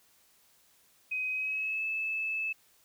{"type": "tone with pitch glide", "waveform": "sine", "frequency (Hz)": [2518, 2614], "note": ["D#7", "E7"], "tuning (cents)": [20, -15], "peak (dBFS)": -30, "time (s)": [1.11, 2.53], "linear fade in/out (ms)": 10, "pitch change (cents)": 65, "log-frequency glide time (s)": [1.31, 1.85], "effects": ["white hiss -65 dBFS RMS until 2.84 s"]}